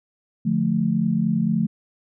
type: chord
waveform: sine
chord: D minor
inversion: none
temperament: just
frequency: 146.83 / 176.2 / 220.2 Hz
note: D3 / F3 / A3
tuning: 0 / +16 / +2 cents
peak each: -26 / -22 / -21 dBFS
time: 0.45-1.67 s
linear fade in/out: 10 ms
effects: none